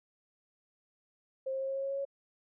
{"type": "tone with pitch steps", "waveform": "sine", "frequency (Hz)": [530, 533.4, 536.8, 540.2, 543.6, 547.1, 550.6, 554.1], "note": ["C5", "C5", "C5", "C#5", "C#5", "C#5", "C#5", "C#5"], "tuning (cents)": [22, 33, 44, -45, -34, -23, -12, -1], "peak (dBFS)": -32, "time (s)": [1.46, 2.052], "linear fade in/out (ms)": 10, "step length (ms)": 74, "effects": []}